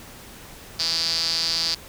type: tone with band-pass filter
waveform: sawtooth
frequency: 164.81 Hz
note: E3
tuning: in tune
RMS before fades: -24 dBFS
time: 0.79-1.75 s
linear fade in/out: 10 ms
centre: 4700 Hz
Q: 9.2
effects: pink hiss -43 dBFS RMS until 1.88 s